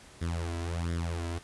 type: tone with flanger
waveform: sawtooth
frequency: 84.6 Hz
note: E2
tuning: 45 cents sharp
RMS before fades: -33 dBFS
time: 0.21-1.39 s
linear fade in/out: 10 ms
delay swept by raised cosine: 0.56 to 3.06 ms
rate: 1.4 Hz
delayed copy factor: +0.8
effects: pink hiss -53 dBFS RMS until 1.43 s + resampled to 24000 Hz